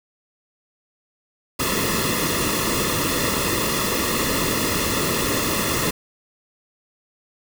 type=noise with comb filter; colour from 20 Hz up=pink; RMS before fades=-22 dBFS; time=1.59-5.91 s; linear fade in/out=10 ms; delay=1.3 ms; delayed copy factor=-0.75; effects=none